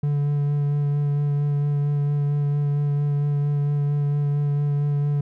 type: tone with vibrato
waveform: triangle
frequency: 144.7 Hz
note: D3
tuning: 25 cents flat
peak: -17 dBFS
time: 0.03-5.21 s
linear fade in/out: 5 ms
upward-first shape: sine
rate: 4.4 Hz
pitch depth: 14 cents each way
effects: none